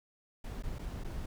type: noise with dropouts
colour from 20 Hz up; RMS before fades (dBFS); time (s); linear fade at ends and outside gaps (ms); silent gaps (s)
brown; -39; 0.44-1.26; 5; 0.625-0.635 / 0.786-0.791 / 1.038-1.045
effects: none